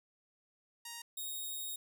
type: tone pair in turn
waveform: 5% pulse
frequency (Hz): 937 / 3748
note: A#5 / A#7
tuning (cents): +9 / +9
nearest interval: 2 octaves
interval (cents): 2400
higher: second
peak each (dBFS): -32 / -31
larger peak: second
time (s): 0.85-1.02 / 1.17-1.76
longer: second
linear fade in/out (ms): 5
effects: none